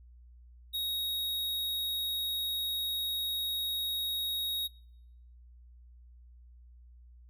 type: tone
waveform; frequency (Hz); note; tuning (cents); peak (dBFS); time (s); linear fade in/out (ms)
square; 3770; A#7; +19; -32; 0.73-4.68; 20
effects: noise-tail reverb RT60 0.8 s tail -26 dB re dry + added 60 Hz sine -52 dBFS peak until 7.29 s